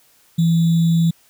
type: tone with sample-and-hold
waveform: sine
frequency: 166.2 Hz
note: E3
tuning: 15 cents sharp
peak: -12 dBFS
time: 0.38-1.11 s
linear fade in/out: 10 ms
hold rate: 3675 Hz
effects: white hiss -55 dBFS RMS until 1.29 s